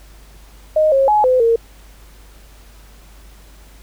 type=tone with pitch steps; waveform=sine; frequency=620 / 541 / 844 / 510 / 460 Hz; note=D#5 / C#5 / G#5 / C5 / A#4; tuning=-6 / -42 / +28 / -44 / -23 cents; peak=-10 dBFS; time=0.76-1.56 s; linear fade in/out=5 ms; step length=160 ms; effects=added 50 Hz sine -41 dBFS peak until 3.82 s + pink hiss -48 dBFS RMS until 3.82 s